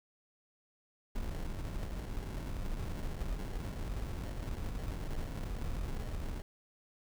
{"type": "noise with sample-and-hold", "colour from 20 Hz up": "brown", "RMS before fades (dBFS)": -38, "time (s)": [1.15, 6.42], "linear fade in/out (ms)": 5, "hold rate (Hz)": 1225, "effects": []}